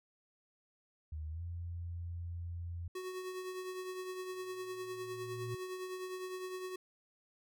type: tone with pitch glide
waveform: sine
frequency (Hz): 77.4 to 85.88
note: D#2 to F2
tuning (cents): -9 to -29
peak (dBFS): -39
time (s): 1.12-2.88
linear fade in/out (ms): 5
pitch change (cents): +180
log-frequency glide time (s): 1.3-1.42
type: tone with tremolo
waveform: square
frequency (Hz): 370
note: F#4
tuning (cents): 0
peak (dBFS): -39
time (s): 2.95-6.76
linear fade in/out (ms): 5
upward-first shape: triangle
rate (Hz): 9.8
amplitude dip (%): 50
type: tone with exponential growth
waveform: sine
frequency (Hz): 116.54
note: A#2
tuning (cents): 0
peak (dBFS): -38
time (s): 4.3-5.55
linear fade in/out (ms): 5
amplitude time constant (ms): 270
effects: none